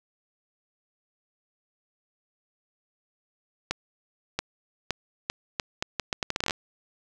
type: accelerating click train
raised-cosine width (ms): 0.2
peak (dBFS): -9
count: 17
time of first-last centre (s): 3.71-6.508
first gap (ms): 680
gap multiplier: 0.76
effects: none